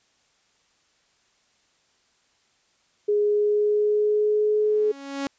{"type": "tone with pitch glide", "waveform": "sine", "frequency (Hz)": [415.3, 424.8], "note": ["G#4", "G#4"], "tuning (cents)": [0, 39], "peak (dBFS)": -18, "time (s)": [3.08, 4.92], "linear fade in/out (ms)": 10, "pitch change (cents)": 39, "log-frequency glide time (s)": [3.2, 4.65]}
{"type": "tone with exponential growth", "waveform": "sawtooth", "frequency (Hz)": 277.2, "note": "C#4", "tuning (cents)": 0, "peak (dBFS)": -20, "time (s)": [4.53, 5.27], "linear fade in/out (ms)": 0, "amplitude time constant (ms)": 160}
{"effects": ["white hiss -65 dBFS RMS until 5.38 s", "resampled to 16000 Hz"]}